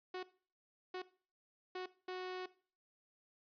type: tone bursts at uneven times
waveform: sawtooth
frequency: 368.2 Hz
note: F#4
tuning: 8 cents flat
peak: -37 dBFS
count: 4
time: 0.14-0.23 / 0.94-1.02 / 1.75-1.86 / 2.08-2.46 s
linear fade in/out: 5 ms
effects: noise-tail reverb RT60 0.4 s tail -18 dB re dry + resampled to 11025 Hz